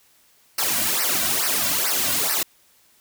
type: noise with flanger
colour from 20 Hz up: white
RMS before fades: -22 dBFS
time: 0.58-2.43 s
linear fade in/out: 5 ms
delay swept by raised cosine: 0.28 to 2.38 ms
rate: 2.3 Hz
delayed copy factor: -1
effects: white hiss -58 dBFS RMS until 3 s